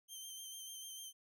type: tone with vibrato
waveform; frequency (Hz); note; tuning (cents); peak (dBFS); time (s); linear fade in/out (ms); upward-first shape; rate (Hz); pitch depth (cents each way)
15% pulse; 3136; G7; 0; -40; 0.08-1.13; 50; sine; 6.7; 26
effects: none